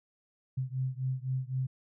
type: beating tone pair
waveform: sine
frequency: 128.6 / 132.5 Hz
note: C3 / C3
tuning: -30 / +22 cents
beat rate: 3.9 Hz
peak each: -33 / -34 dBFS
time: 0.57-1.67 s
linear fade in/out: 10 ms
effects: none